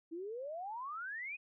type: exponential sweep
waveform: sine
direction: up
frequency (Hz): 316.8 to 2545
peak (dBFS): -40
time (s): 0.11-1.37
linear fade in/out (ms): 20
effects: none